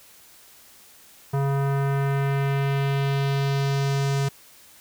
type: tone with low-pass filter sweep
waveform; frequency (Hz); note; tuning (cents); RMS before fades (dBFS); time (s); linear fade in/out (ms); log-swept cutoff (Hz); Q
square; 138.59; C#3; 0; -23; 1.33-4.29; 10; 1100 to 7700; 1.3
effects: white hiss -51 dBFS RMS until 4.8 s